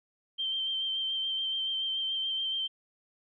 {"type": "tone with vibrato", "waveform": "sine", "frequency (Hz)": 3136, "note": "G7", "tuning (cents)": 0, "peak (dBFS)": -29, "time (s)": [0.38, 2.68], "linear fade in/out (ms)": 20, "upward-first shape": "sine", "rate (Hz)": 7, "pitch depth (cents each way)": 20, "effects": []}